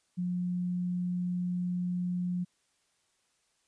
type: tone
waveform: sine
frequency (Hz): 178.6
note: F3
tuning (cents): +39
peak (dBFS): -29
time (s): 0.17-2.45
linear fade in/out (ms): 20
effects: white hiss -73 dBFS RMS until 3.67 s + resampled to 22050 Hz